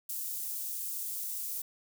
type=high-pass noise; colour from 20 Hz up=white; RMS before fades=-37 dBFS; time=0.09-1.62 s; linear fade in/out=5 ms; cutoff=9000 Hz; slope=12 dB/octave; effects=none